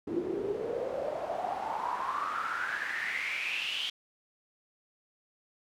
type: noise with band-pass filter sweep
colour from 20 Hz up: pink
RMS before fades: -34 dBFS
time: 0.07-3.9 s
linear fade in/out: 5 ms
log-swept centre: 320 to 3200 Hz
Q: 7.9
effects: none

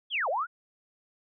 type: linear two-way sweep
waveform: sine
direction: down then up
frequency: 3477 to 492.3 to 1514 Hz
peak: -26 dBFS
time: 0.1-0.47 s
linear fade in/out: 50 ms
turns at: 0.29 s
effects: none

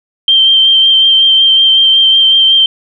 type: tone with vibrato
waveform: sine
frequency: 3146 Hz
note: G7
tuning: 6 cents sharp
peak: -4 dBFS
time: 0.28-2.66 s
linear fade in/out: 2 ms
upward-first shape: sine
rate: 5.4 Hz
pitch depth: 16 cents each way
effects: none

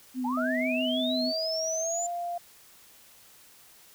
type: tone with vibrato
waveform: sine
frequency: 252.1 Hz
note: B3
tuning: 36 cents sharp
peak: -28 dBFS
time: 0.14-1.33 s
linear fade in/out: 50 ms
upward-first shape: sine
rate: 6.2 Hz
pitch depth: 27 cents each way
type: linear sweep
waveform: sine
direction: up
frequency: 795 to 7190 Hz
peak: -30 dBFS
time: 0.24-2.07 s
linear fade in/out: 10 ms
type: tone with pitch glide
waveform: sine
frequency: 642 to 696.1 Hz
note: E5 to F5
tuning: -46 to -6 cents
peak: -30 dBFS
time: 0.37-2.38 s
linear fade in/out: 5 ms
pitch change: +140 cents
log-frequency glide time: 1.8-2.04 s
effects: white hiss -55 dBFS RMS until 3.94 s

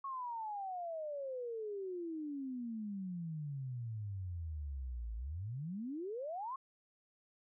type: exponential two-way sweep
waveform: sine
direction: down then up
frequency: 1108.7 to 54 to 1108.7 Hz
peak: -39 dBFS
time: 0.04-6.56 s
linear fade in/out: 5 ms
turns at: 5.15 s
effects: none

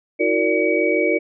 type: tone cluster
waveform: sine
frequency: 321.8 / 368 / 463 / 582 / 2269 Hz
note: E4 / F#4 / A#4 / D5 / C#7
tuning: -42 / -9 / -12 / -16 / +40 cents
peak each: -22 dBFS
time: 0.19-1.19 s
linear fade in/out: 20 ms
effects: none

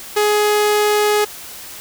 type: tone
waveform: sawtooth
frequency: 418.8 Hz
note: G#4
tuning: 15 cents sharp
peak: -9 dBFS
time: 0.16-1.25 s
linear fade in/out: 10 ms
effects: white hiss -34 dBFS RMS until 1.8 s

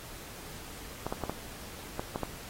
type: clicks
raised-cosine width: 1 ms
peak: -18 dBFS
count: 7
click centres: 1.066 / 1.125 / 1.237 / 1.296 / 1.995 / 2.159 / 2.233 s
effects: pink hiss -46 dBFS RMS until 2.49 s + AAC 48 kbps

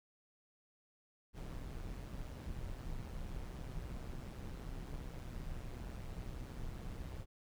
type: noise with amplitude modulation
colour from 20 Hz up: brown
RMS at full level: -42 dBFS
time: 1.33-7.26 s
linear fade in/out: 50 ms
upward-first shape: sine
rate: 128 Hz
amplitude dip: 60%
effects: none

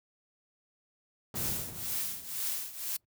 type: noise with exponential decay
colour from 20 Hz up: brown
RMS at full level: -33 dBFS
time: 1.34-3.05 s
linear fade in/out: 2 ms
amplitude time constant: 370 ms
type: noise with tremolo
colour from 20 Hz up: blue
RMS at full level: -32 dBFS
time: 1.35-2.97 s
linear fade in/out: 10 ms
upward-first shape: triangle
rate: 2 Hz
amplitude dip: 85%
effects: noise-tail reverb RT60 0.1 s tail -25 dB re dry + high-pass 100 Hz 12 dB/octave

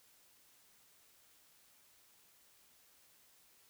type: silence
effects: white hiss -67 dBFS RMS until 3.69 s

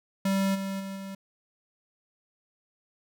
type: tone with level steps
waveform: square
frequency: 194.3 Hz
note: G3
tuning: 15 cents flat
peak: -24 / -31 / -35 / -37 dBFS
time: 0.25-1.15 s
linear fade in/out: 5 ms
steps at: 0.54 / 0.79 / 0.95 s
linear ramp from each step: 20 ms
effects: none

